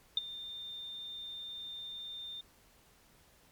sine tone with ADSR envelope, 3611 Hz, A7, 44 cents sharp, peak -24 dBFS, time 0.17-2.41 s, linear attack 3 ms, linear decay 20 ms, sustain -17 dB, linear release 4 ms, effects pink hiss -64 dBFS RMS until 3.51 s + MP3 96 kbps

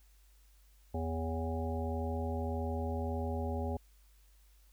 harmonic tone with a mistuned harmonic, 81.7 Hz, E2, 15 cents flat, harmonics 1 / 3 / 5 / 7 / 9 / 10, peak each -35 / -40 / -42 / -43 / -45 / -45 dBFS, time 0.94-3.77 s, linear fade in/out 5 ms, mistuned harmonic 7, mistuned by -32 cents, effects added 50 Hz sine -60 dBFS peak until 4.72 s + white hiss -70 dBFS RMS until 4.72 s

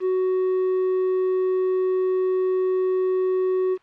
triangle tone with quantisation, 372 Hz, F#4, 9 cents sharp, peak -17 dBFS, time 0-3.78 s, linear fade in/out 50 ms, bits 7, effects white hiss -57 dBFS RMS until 3.82 s + low-pass 2000 Hz 12 dB/octave

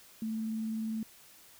sine tone with vibrato, 221 Hz, A3, 8 cents sharp, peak -32 dBFS, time 0.22-1.03 s, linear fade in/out 2 ms, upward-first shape sine, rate 20 Hz, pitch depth 20 cents each way, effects white hiss -57 dBFS RMS until 1.59 s

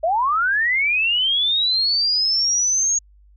sine linear sweep, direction up, 608 to 6645 Hz, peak -16 dBFS, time 0.03-2.99 s, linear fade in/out 10 ms, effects added 50 Hz sine -48 dBFS peak until 3.36 s

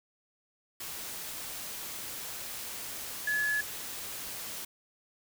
sine tone in noise, 1704 Hz, G#6, 44 cents sharp, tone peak -27 dBFS, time 3.27-3.61 s, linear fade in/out 5 ms, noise white, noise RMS -40 dBFS, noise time 0.8-4.65 s, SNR +10 dB, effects none

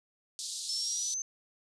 pink band-pass noise, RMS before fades -39 dBFS, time 0.39-1.14 s, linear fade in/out 0 ms, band 3800 to 9400 Hz, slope 48 dB/octave
sine exponential sweep, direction up, 5274 to 6272 Hz, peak -32 dBFS, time 0.69-1.22 s, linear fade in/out 2 ms
effects none

